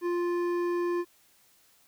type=tone with hard clipping; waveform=triangle; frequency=349.2 Hz; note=F4; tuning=in tune; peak=-28 dBFS; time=0.01-1.05 s; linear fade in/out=50 ms; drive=14 dB; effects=white hiss -63 dBFS RMS until 1.87 s